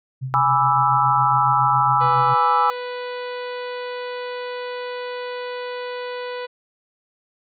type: tone with tremolo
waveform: sine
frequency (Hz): 130.81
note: C3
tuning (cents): 0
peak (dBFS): -23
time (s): 0.21-2.35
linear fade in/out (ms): 20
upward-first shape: sine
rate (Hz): 7.2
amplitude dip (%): 60
type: chord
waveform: sine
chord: E dominant seventh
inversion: first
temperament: equal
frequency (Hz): 830.6 / 987.8 / 1174.7 / 1318.5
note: G#5 / B5 / D6 / E6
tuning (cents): 0 / 0 / 0 / 0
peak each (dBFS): -20 / -20 / -23 / -19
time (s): 0.34-2.7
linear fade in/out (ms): 0
type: harmonic tone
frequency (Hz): 493.9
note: B4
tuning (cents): 0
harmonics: 1 / 2 / 3 / 4 / 5 / 6 / 7 / 8 / 9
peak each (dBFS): -28 / -34 / -38 / -40 / -42 / -44 / -45 / -46 / -47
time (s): 2-6.47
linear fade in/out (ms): 20
effects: none